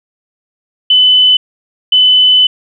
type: tone bursts at uneven times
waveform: sine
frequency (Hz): 3013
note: F#7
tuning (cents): +31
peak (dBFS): -4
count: 2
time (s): 0.9-1.37 / 1.92-2.47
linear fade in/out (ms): 5
effects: none